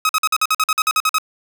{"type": "tone bursts", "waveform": "sawtooth", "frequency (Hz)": 1271, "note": "D#6", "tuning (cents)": 36, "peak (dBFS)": -10, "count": 13, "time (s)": [0.05, 1.184], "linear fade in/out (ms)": 2, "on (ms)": 42, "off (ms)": 49, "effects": []}